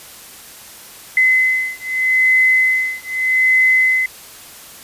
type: beating tone pair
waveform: sine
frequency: 2038 / 2038.81 Hz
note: C7 / C7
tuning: -46 / -45 cents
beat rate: 0.81 Hz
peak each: -15 dBFS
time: 1.17-4.06 s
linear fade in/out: 2 ms
effects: white hiss -38 dBFS RMS until 4.83 s + resampled to 32000 Hz